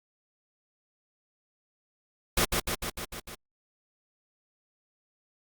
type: noise with echo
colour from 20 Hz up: pink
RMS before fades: -24 dBFS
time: 2.37-2.45 s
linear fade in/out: 5 ms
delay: 150 ms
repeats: 6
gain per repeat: -3 dB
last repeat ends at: 3.35 s
effects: Opus 48 kbps